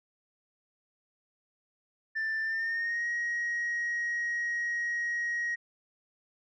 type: tone with pitch glide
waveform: sine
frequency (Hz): 1774 to 1890.4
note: A6 to A#6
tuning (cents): +14 to +24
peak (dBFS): -27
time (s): 2.15-5.56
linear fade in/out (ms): 20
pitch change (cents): +110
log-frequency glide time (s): 2.41-3.07
effects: tanh soft clip ceiling -27 dBFS